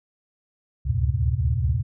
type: tone cluster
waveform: sine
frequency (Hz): 69.6 / 74.4 / 90.5 / 110.6 / 127.1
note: C#2 / D2 / F#2 / A2 / C3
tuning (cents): +8 / +23 / -38 / +9 / -50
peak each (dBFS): -26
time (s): 0.85-1.83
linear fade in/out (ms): 20
effects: none